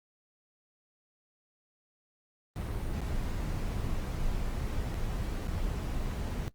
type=noise with dropouts; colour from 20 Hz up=brown; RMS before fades=-33 dBFS; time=2.56-6.48 s; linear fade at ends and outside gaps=0 ms; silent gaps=3.006-3.016 / 4.943-4.949 / 5.473-5.48 s; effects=noise-tail reverb RT60 0.1 s tail -18 dB re dry + Opus 32 kbps